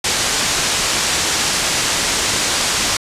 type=low-pass noise; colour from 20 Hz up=white; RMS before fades=-18 dBFS; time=0.04-2.97 s; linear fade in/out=5 ms; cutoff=7900 Hz; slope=24 dB/octave; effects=resampled to 32000 Hz